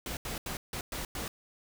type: noise bursts at uneven times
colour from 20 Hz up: pink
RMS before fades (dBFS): -37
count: 6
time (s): 0.06-0.17 / 0.25-0.38 / 0.46-0.57 / 0.73-0.81 / 0.92-1.05 / 1.15-1.28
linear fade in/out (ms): 2
effects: none